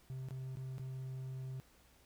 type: tone with dropouts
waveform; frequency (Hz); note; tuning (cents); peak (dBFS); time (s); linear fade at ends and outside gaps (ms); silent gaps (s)
triangle; 130.81; C3; 0; -39; 0.1-1.6; 0; 0.286-0.308 / 0.555-0.571 / 0.782-0.796
effects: added 61 Hz sine -70 dBFS peak until 2.05 s + pink hiss -67 dBFS RMS until 2.05 s